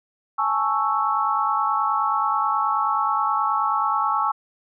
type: chord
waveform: sine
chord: A major seventh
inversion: third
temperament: equal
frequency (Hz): 830.6 / 880 / 1108.7 / 1318.5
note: G#5 / A5 / C#6 / E6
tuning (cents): 0 / 0 / 0 / 0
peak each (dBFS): -26 / -26 / -23 / -24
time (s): 0.38-4.32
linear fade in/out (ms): 10
effects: none